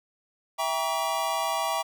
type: chord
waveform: square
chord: E diminished seventh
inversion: none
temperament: just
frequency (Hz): 659.3 / 791.1 / 949.3 / 1139.2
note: E5 / G5 / Bb5 / Db6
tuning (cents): 0 / +16 / +31 / +47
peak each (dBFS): -32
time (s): 0.58-1.83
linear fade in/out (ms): 20
effects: none